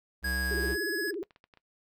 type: tone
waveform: square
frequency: 64.8 Hz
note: C2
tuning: 16 cents flat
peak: -33 dBFS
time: 0.22-0.77 s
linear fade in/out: 50 ms
type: tone with pitch glide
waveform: square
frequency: 1649 to 1685.6 Hz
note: G#6 to G#6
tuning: -13 to +25 cents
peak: -31 dBFS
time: 0.24-1.11 s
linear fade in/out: 5 ms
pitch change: +38 cents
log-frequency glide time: 0.63-0.79 s
type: tone with vibrato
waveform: sine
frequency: 370 Hz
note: F#4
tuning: in tune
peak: -32 dBFS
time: 0.51-1.23 s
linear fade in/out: 0 ms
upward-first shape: sine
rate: 17 Hz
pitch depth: 240 cents each way
type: clicks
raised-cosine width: 0.3 ms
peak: -39 dBFS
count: 8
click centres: 1.082 / 1.142 / 1.237 / 1.308 / 1.361 / 1.441 / 1.538 / 1.573 s
effects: noise-tail reverb RT60 0.1 s tail -19 dB re dry